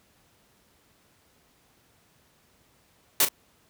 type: noise with echo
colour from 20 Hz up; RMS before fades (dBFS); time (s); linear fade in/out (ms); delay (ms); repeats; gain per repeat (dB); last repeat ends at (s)
white; -20; 3.2-3.25; 2; 37; 1; -11; 3.287
effects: pink hiss -63 dBFS RMS until 3.69 s + high-pass 60 Hz 12 dB/octave